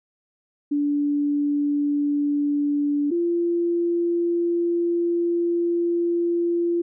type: tone pair in turn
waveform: sine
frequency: 289.9 / 343.3 Hz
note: D4 / F4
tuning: -22 / -30 cents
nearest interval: minor third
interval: 292 cents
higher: second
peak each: -19 dBFS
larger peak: neither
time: 0.71-3.11 / 3.11-6.82 s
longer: second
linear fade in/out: 10 ms
effects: none